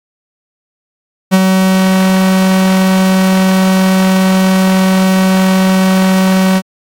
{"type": "tone with ADSR envelope", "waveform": "45% pulse", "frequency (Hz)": 188.6, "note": "F#3", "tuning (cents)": 33, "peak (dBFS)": -3, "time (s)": [1.31, 6.62], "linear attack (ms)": 29, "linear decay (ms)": 40, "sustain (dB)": -4, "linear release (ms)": 53, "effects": ["AAC 64 kbps"]}